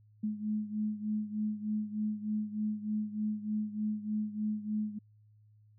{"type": "beating tone pair", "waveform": "sine", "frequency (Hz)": [211.9, 215.2], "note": ["G#3", "A3"], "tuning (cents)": [35, -38], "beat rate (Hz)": 3.3, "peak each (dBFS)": [-33, -37], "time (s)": [0.23, 4.99], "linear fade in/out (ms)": 10, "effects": ["added 106 Hz sine -59 dBFS peak until 5.78 s"]}